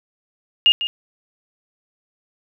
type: tone with echo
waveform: sine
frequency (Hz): 2839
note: F7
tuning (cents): +28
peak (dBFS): -9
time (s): 0.66-0.72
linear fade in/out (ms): 0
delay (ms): 150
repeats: 1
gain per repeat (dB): -11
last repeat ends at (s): 0.87
effects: none